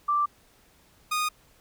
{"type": "tone pair in turn", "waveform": ["sine", "sawtooth"], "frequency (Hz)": [1174.7, 1234], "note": ["D6", "D#6"], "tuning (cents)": [0, -15], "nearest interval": "minor second", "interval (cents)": 85, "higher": "second", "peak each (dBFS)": -21, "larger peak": "neither", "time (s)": [[0.08, 0.26], [1.11, 1.29]], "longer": "neither", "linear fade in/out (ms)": 10, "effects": ["pink hiss -60 dBFS RMS until 1.6 s"]}